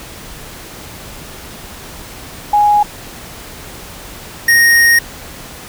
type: tone pair in turn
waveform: sine / square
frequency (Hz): 830 / 1863.3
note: G#5 / A#6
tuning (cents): -1 / -1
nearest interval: octave + major second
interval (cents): 1400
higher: second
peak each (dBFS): -7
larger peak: neither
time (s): 2.53-2.83 / 4.48-4.99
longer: second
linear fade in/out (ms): 5
effects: pink hiss -32 dBFS RMS until 5.68 s